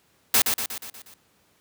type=noise with echo; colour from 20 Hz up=white; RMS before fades=-18 dBFS; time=0.34-0.42 s; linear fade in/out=2 ms; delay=120 ms; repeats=6; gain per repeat=-5 dB; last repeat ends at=1.14 s; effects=pink hiss -63 dBFS RMS until 1.6 s + high-pass 100 Hz 12 dB/octave